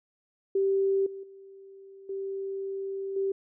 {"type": "tone with level steps", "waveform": "sine", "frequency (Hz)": 389.8, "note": "G4", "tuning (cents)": -10, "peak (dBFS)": [-22, -37, -46, -31, -25], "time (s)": [0.55, 3.32], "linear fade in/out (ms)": 5, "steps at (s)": [1.06, 1.23, 2.09, 3.16], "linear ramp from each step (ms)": 5, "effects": []}